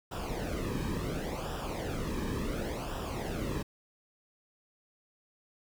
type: noise with flanger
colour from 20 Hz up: brown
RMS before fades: -35 dBFS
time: 0.11-3.63 s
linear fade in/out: 10 ms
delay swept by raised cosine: 0.46 to 1.46 ms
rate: 0.7 Hz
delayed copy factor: -0.7
effects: none